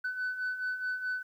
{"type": "beating tone pair", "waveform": "sine", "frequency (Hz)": [1500, 1504.7], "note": ["F#6", "F#6"], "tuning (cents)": [23, 29], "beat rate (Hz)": 4.7, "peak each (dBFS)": [-37, -31], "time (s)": [0.04, 1.23], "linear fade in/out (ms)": 10, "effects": ["tanh soft clip ceiling -28 dBFS", "11-bit"]}